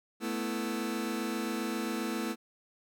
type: chord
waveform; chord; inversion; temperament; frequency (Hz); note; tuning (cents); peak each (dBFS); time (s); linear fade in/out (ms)
sawtooth; A suspended second; none; just; 220 / 247.5 / 330; A3 / B3 / E4; 0 / +4 / +2; -31 / -33 / -32; 0.2-2.36; 50
effects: none